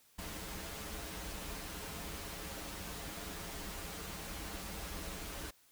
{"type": "noise with comb filter", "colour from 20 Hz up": "pink", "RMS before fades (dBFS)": -44, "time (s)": [0.18, 5.51], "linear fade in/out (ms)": 10, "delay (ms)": 8.1, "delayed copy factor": -0.7, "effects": ["white hiss -67 dBFS RMS until 5.71 s"]}